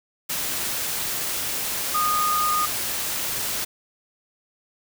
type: tone in noise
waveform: sine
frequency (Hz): 1230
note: D#6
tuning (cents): -20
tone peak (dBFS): -20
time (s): 1.94-2.66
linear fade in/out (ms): 10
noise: white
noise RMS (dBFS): -27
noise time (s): 0.29-3.65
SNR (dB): +4
effects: none